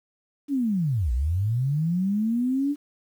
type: linear two-way sweep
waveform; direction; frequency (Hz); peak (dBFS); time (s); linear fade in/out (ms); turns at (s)
sine; down then up; 294.4 to 56.1 to 294.4; -21; 0.48-2.76; 50; 1.12
effects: 9-bit